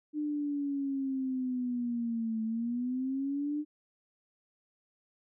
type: linear two-way sweep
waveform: sine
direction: down then up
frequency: 302 to 220 to 302 Hz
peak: -30 dBFS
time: 0.13-3.65 s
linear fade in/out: 50 ms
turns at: 2.43 s
effects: none